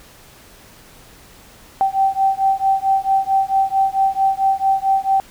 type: beating tone pair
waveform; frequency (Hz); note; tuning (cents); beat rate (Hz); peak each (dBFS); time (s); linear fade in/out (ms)
sine; 774 / 778.5; G5 / G5; -22 / -12; 4.5; -17; 1.81-5.2; 0
effects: pink hiss -45 dBFS RMS until 5.3 s